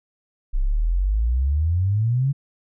sine exponential sweep, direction up, 30.93 to 142.8 Hz, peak -17 dBFS, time 0.53-2.33 s, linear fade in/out 20 ms, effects none

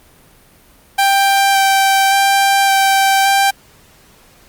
sawtooth tone with vibrato, 784 Hz, G5, in tune, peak -6 dBFS, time 0.98-3.51 s, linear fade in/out 10 ms, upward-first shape square, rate 0.88 Hz, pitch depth 9 cents each way, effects pink hiss -47 dBFS RMS until 4.48 s + Opus 32 kbps

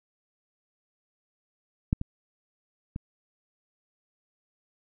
clicks, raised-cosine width 5 ms, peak -10 / -19 / -21 dBFS, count 3, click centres 1.929 / 2.014 / 2.961 s, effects none

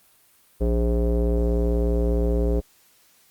square tone with low-pass filter, 58.27 Hz, A#1, in tune, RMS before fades -21 dBFS, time 0.6-2.61 s, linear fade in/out 20 ms, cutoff 470 Hz, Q 4.6, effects white hiss -58 dBFS RMS until 3.3 s + Opus 32 kbps

